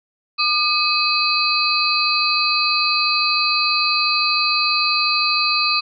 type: tone cluster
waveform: sine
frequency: 1204 / 2540 / 4094 / 4587 Hz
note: D6 / D#7 / C8 / D8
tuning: +43 / +35 / -38 / -42 cents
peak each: -21 dBFS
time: 0.38-5.81 s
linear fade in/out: 20 ms
effects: none